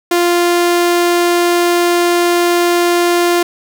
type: tone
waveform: sawtooth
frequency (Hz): 348.4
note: F4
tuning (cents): -4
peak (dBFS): -6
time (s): 0.11-3.43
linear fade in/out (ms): 5
effects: none